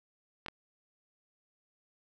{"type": "clicks", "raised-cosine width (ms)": 0.3, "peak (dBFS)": [-23, -22], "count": 2, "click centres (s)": [0.462, 0.484], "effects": []}